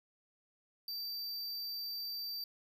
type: tone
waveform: square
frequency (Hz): 4657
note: D8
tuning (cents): -15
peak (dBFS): -39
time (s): 0.88-2.44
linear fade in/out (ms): 2
effects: none